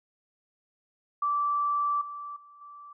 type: tone with level steps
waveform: sine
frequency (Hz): 1164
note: D6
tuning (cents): -16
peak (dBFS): -24 / -36 / -50 / -44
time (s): 1.22-2.93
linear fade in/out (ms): 5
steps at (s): 2.01 / 2.36 / 2.61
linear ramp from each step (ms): 5
effects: none